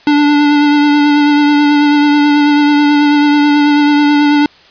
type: tone with vibrato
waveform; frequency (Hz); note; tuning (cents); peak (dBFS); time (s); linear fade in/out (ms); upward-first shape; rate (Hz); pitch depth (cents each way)
square; 292.6; D4; -6; -7; 0.07-4.46; 2; triangle; 9.2; 23
effects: white hiss -42 dBFS RMS until 4.7 s + resampled to 11025 Hz